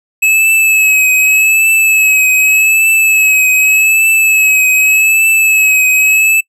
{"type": "tone with vibrato", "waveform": "square", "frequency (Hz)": 2582, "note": "E7", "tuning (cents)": -37, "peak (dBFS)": -7, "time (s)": [0.22, 6.41], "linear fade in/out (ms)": 10, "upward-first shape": "triangle", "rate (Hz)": 0.84, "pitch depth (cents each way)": 44, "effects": ["noise-tail reverb RT60 0.1 s tail -25 dB re dry"]}